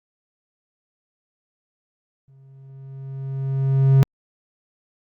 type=tone with exponential growth; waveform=triangle; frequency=135 Hz; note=C#3; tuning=45 cents flat; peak=-7 dBFS; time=2.28-4.03 s; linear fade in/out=0 ms; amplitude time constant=380 ms; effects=Opus 32 kbps